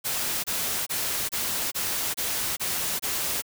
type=noise bursts; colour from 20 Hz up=white; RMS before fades=-28 dBFS; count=8; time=0.04-3.422 s; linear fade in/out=20 ms; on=400 ms; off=26 ms; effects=none